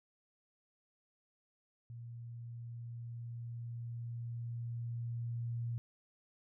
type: tone with level ramp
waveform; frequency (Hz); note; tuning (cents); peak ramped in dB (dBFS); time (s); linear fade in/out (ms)
sine; 117.8; A#2; +19; -45 to -35; 1.9-5.78; 0
effects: none